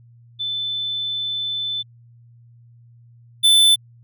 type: tone pair in turn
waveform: sine / square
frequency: 3520 / 3520 Hz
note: A7 / A7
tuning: 0 / 0 cents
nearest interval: unison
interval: 0 cents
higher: neither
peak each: -22 / -11 dBFS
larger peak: second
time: 0.39-1.83 / 3.43-3.76 s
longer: first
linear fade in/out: 20 ms
effects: added 118 Hz sine -46 dBFS peak until 4.03 s